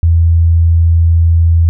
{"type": "tone", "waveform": "sine", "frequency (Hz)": 83.3, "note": "E2", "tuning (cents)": 19, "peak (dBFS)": -5, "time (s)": [0.03, 1.69], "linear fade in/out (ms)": 0, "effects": []}